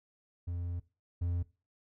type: tone pair in turn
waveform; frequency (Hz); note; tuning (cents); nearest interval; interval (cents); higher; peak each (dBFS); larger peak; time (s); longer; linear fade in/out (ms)
triangle; 87.1 / 87.1; F2 / F2; -4 / -4; unison; 0; neither; -32 / -28; second; 0.47-0.8 / 1.21-1.43; first; 10
effects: noise-tail reverb RT60 0.3 s tail -19 dB re dry